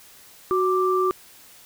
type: tone pair together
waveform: sine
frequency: 370.7 / 1177 Hz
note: F#4 / D6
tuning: +3 / +3 cents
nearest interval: octave + minor sixth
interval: 2000 cents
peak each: -20 / -22 dBFS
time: 0.51-1.11 s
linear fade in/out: 0 ms
effects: white hiss -49 dBFS RMS until 1.65 s